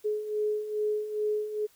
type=beating tone pair; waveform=sine; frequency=421.7 / 424.1 Hz; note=G#4 / G#4; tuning=+26 / +36 cents; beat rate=2.4 Hz; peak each=-34 / -28 dBFS; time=0.04-1.67 s; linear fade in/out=20 ms; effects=white hiss -62 dBFS RMS until 1.75 s